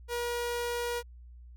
sawtooth tone, 478.9 Hz, A#4, 47 cents sharp, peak -27 dBFS, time 0.08-1.03 s, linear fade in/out 50 ms, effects added 60 Hz sine -47 dBFS peak until 1.56 s

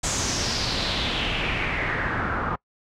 pink noise with low-pass filter sweep, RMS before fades -26 dBFS, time 0.03-2.56 s, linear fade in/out 10 ms, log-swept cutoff 7400 to 1200 Hz, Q 3.6, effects noise-tail reverb RT60 0.1 s tail -24 dB re dry

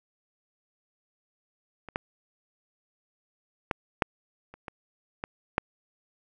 clicks, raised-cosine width 0.5 ms, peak -26 / -13 / -11 / -6 / -30 / -22 / -17 / -7 dBFS, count 8, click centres 1.887 / 1.959 / 3.712 / 4.022 / 4.54 / 4.682 / 5.239 / 5.581 s, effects none

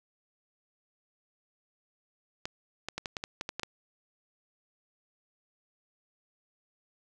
clicks, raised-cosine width 0.2 ms, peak -17 dBFS, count 10, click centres 2.455 / 2.886 / 2.98 / 3.058 / 3.168 / 3.239 / 3.411 / 3.491 / 3.596 / 3.633 s, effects none

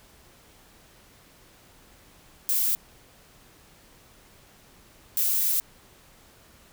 violet noise bursts at uneven times, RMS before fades -24 dBFS, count 2, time 2.49-2.75 / 5.17-5.6 s, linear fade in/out 0 ms, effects pink hiss -55 dBFS RMS until 6.72 s

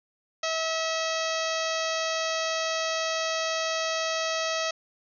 harmonic tone with a mistuned harmonic, 646 Hz, E5, 35 cents flat, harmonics 1 / 2 / 3 / 4 / 5 / 6 / 7 / 8 / 9 / 10, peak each -30 / -33 / -35 / -36 / -37 / -38 / -38 / -39 / -40 / -40 dBFS, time 0.43-4.71 s, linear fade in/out 5 ms, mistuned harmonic 8, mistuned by +24 cents, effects none

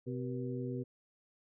harmonic tone with a mistuned harmonic, 127.1 Hz, C3, 50 cents flat, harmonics 1 / 2 / 3 / 4, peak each -39 / -40 / -42 / -45 dBFS, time 0.06-0.84 s, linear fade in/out 20 ms, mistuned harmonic 4, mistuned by -100 cents, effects none

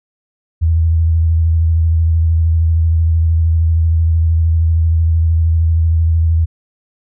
sine tone with vibrato, 81.7 Hz, E2, 15 cents flat, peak -9 dBFS, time 0.61-6.46 s, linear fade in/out 20 ms, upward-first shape square, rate 13 Hz, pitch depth 25 cents each way, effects none

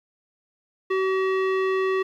square tone with low-pass filter, 380 Hz, F#4, 46 cents sharp, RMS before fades -23 dBFS, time 0.9-2.03 s, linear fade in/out 10 ms, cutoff 2200 Hz, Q 1.4, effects 10-bit

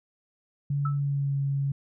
sine tone with pitch glide, 142.1 to 139.01 Hz, C#3 to C#3, +43 to +5 cents, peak -24 dBFS, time 0.7-1.72 s, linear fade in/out 5 ms, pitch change -38 cents, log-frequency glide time 0.94-1.37 s
sine tone with exponential decay, 1312 Hz, E6, 9 cents flat, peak -27 dBFS, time 0.85-1 s, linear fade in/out 5 ms, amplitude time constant 31 ms
effects none

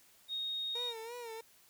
sine tone, 3729 Hz, A#7, in tune, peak -35 dBFS, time 0.28-0.94 s, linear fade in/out 50 ms
30% pulse tone with vibrato, 466.2 Hz, A#4, in tune, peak -40 dBFS, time 0.75-1.41 s, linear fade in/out 5 ms, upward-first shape sine, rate 3 Hz, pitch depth 83 cents each way
effects white hiss -64 dBFS RMS until 1.69 s

